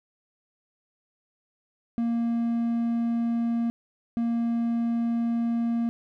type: tone pair in turn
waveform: triangle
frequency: 233.1 / 233.1 Hz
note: A#3 / A#3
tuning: 0 / 0 cents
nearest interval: unison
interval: 0 cents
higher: neither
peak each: -21 dBFS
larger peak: neither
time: 1.98-3.7 / 4.17-5.89 s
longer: neither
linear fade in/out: 0 ms
effects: none